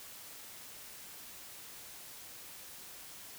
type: silence
effects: white hiss -50 dBFS RMS until 3.38 s